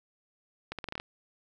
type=accelerating click train; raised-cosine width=0.3 ms; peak=-20 dBFS; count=8; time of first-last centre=0.72-0.999 s; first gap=67 ms; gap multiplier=0.82; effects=none